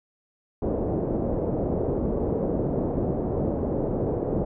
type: low-pass noise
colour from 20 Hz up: white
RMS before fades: -26 dBFS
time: 0.62-4.45 s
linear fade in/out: 5 ms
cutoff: 540 Hz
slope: 24 dB/octave
effects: none